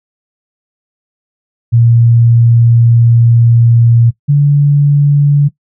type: tone pair in turn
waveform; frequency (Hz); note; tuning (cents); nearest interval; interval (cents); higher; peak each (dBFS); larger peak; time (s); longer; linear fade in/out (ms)
sine; 117.2 / 143.93; A#2 / D3; +10 / -35; major third; 355; second; -4; neither; 1.72-4.11 / 4.28-5.49; first; 20
effects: noise-tail reverb RT60 0.1 s tail -18 dB re dry